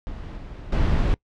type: noise with level steps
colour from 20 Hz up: brown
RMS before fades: -34 / -36 / -20 dBFS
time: 0.07-1.14 s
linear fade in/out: 0 ms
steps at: 0.37 / 0.72 s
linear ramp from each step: 5 ms
effects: noise-tail reverb RT60 0.1 s tail -24 dB re dry + low-pass 4000 Hz 12 dB/octave